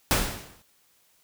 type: noise with exponential decay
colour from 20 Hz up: pink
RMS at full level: -19 dBFS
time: 0.11-0.62 s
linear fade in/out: 0 ms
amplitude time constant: 110 ms
effects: white hiss -64 dBFS RMS until 1.23 s